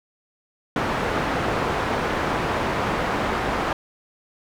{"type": "low-pass noise", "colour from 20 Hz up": "white", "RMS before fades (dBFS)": -24, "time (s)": [0.76, 3.73], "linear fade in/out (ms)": 2, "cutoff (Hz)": 1200, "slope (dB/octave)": 12, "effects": []}